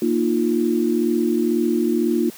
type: chord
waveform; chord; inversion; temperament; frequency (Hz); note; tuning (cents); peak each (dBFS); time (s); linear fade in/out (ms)
sine; Bb suspended fourth; none; equal with one note detuned; 233.1 / 307.2 / 349.2; Bb3 / Eb4 / F4; 0 / -22 / 0; -20 / -22 / -20; 0.02-2.3; 2
effects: white hiss -42 dBFS RMS until 2.37 s + high-pass 150 Hz 12 dB/octave